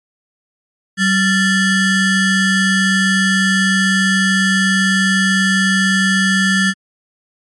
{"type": "ring-modulated tone", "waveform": "square", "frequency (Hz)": 784, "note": "G5", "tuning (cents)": 0, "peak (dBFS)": -9, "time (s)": [0.97, 6.74], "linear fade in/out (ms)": 50, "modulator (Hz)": 975, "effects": ["MP3 48 kbps"]}